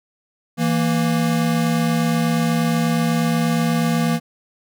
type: tone pair together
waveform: square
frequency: 164.81 / 233.1 Hz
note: E3 / A#3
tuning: 0 / 0 cents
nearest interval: tritone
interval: 600 cents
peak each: -20 dBFS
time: 0.57-4.2 s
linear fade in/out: 50 ms
effects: none